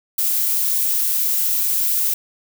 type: noise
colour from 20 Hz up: violet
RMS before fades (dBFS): -19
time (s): 0.18-2.14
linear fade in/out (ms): 5
effects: none